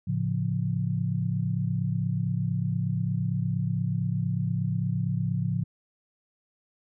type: chord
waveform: sine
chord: A augmented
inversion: none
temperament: equal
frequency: 110 / 138.59 / 174.61 Hz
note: A2 / C#3 / E#3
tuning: 0 / 0 / 0 cents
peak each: -29 dBFS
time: 0.07-5.64 s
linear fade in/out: 10 ms
effects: none